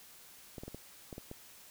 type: clicks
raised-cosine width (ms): 2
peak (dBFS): -30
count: 7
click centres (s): 0.582 / 0.635 / 0.68 / 0.746 / 1.128 / 1.181 / 1.314
effects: white hiss -56 dBFS RMS until 1.7 s